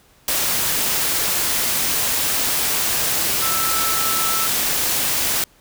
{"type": "tone in noise", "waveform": "sine", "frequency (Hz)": 1318.5, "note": "E6", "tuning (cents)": 0, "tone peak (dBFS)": -24, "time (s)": [3.42, 4.47], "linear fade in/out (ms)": 2, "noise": "white", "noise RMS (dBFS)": -20, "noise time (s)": [0.28, 5.44], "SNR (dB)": -7, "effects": ["pink hiss -54 dBFS RMS until 5.6 s"]}